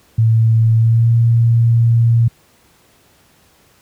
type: tone with pitch glide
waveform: sine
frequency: 112.7 to 116.27 Hz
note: A2 to A#2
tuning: +42 to -4 cents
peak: -8 dBFS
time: 0.18-2.28 s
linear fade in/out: 5 ms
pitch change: +54 cents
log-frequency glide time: 0.74-1.11 s
effects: pink hiss -52 dBFS RMS until 3.81 s + high-pass 60 Hz 12 dB/octave